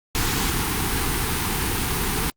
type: band-stop noise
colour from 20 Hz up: pink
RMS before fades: -23 dBFS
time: 0.15-2.3 s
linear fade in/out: 0 ms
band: 470 to 740 Hz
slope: 96 dB/octave
effects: Opus 48 kbps